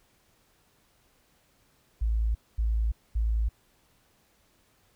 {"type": "tone bursts", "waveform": "sine", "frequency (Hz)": 55.3, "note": "A1", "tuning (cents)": 9, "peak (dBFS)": -23, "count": 3, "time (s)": [2.01, 3.49], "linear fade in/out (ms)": 10, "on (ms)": 340, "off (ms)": 230, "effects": ["pink hiss -66 dBFS RMS until 4.95 s"]}